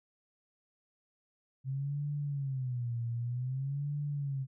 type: tone with vibrato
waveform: sine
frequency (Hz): 130.81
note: C3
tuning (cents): 0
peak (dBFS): -32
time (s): 1.64-4.47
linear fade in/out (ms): 50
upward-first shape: sine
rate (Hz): 0.53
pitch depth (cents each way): 190
effects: none